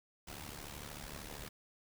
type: noise with amplitude modulation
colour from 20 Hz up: pink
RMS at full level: -44 dBFS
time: 0.27-1.49 s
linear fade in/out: 10 ms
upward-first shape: sine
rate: 73.1 Hz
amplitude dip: 75%
effects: none